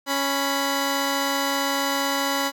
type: tone pair together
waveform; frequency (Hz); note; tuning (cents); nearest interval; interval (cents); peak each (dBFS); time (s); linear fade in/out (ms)
10% pulse; 277.2 / 987.8; C#4 / B5; 0 / 0; octave + minor seventh; 2200; -15 / -18; 0.06-2.52; 50
effects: none